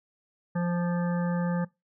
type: harmonic tone with a mistuned harmonic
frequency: 174.61 Hz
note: F3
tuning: in tune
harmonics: 1 / 3 / 5 / 7 / 9 / 10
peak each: -25 / -35 / -39 / -42 / -44 / -45 dBFS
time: 0.55-1.65 s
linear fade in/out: 10 ms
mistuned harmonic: 7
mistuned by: -19 cents
effects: noise-tail reverb RT60 0.2 s tail -21 dB re dry